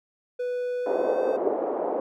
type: tone with pitch glide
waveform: triangle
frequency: 493.9 to 517.3 Hz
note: B4 to C5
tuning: 0 to -20 cents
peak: -24 dBFS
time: 0.39-1.37 s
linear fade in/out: 10 ms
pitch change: +80 cents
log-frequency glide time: 0.82-1.23 s
type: band-pass noise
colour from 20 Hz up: white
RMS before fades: -27 dBFS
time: 0.86-2 s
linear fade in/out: 2 ms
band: 360 to 630 Hz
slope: 24 dB/octave
type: tone with exponential growth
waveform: sine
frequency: 400.5 Hz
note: G4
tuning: 37 cents sharp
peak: -15 dBFS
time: 1.4-1.48 s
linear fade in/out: 5 ms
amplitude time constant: 16 ms
effects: none